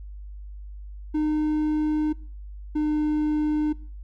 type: tone pair in turn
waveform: triangle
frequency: 305.5 / 302.9 Hz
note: D#4 / D#4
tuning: -32 / -46 cents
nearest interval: unison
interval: 14 cents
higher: first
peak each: -19 dBFS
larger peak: neither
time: 1.14-2.13 / 2.75-3.73 s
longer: first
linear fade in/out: 10 ms
effects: noise-tail reverb RT60 0.5 s tail -23 dB re dry + added 50 Hz sine -36 dBFS peak until 4.03 s